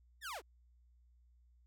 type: linear sweep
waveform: sawtooth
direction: down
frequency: 1902 to 272.3 Hz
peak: -38 dBFS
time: 0.21-0.42 s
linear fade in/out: 50 ms
effects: added 60 Hz sine -64 dBFS peak until 1.66 s